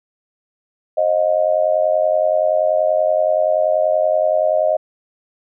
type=tone with amplitude modulation; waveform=sine; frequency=622.3 Hz; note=D#5; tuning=in tune; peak=-9 dBFS; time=0.97-4.77 s; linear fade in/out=10 ms; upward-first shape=sine; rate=90.5 Hz; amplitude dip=90%; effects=none